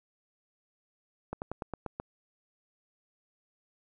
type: slowing click train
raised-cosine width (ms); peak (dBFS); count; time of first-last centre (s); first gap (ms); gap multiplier
1; -21; 7; 1.33-2; 89; 1.09
effects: none